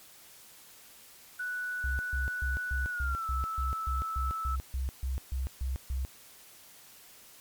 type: tone with pitch glide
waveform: sine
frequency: 1480 to 1310.9 Hz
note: F#6 to E6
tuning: 0 to -10 cents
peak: -32 dBFS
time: 1.39-4.56 s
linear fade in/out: 10 ms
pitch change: -210 cents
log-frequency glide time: 2.89-3.27 s
type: tone bursts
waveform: sine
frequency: 65.41 Hz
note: C2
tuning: in tune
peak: -29 dBFS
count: 15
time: 1.84-6.05 s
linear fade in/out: 0 ms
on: 150 ms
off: 140 ms
effects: white hiss -54 dBFS RMS until 7.4 s + MP3 96 kbps